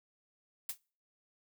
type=noise with exponential decay; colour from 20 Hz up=blue; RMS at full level=-32 dBFS; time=0.69-0.78 s; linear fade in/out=5 ms; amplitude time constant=19 ms; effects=noise-tail reverb RT60 0.4 s tail -25 dB re dry